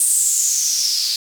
blue noise with band-pass filter sweep, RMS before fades -18 dBFS, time 0-1.16 s, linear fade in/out 2 ms, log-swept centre 8900 to 4500 Hz, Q 6.5, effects none

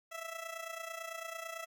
15% pulse tone with amplitude modulation, 659.3 Hz, E5, in tune, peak -32 dBFS, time 0.11-1.66 s, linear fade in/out 20 ms, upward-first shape sine, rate 29 Hz, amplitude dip 70%, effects none

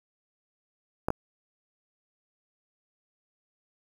clicks, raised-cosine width 1 ms, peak -12 dBFS, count 2, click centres 1.085 / 1.104 s, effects 7-bit

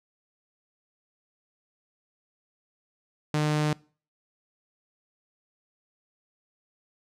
sawtooth tone, 151.2 Hz, D#3, 49 cents flat, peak -19 dBFS, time 3.34-3.73 s, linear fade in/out 2 ms, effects noise-tail reverb RT60 0.4 s tail -23 dB re dry + low-pass 8000 Hz 12 dB/octave

